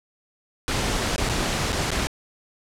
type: noise with dropouts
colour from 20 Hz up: pink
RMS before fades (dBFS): -24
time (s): 0.68-2.07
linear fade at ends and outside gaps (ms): 0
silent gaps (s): 1.161-1.18 / 1.29-1.296 / 1.722-1.728 / 1.905-1.916
effects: low-pass 8000 Hz 12 dB/octave